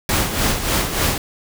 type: noise with tremolo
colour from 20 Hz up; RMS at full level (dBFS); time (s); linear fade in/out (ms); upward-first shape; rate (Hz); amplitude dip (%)
pink; -17; 0.09-1.18; 2; sine; 3.4; 60
effects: none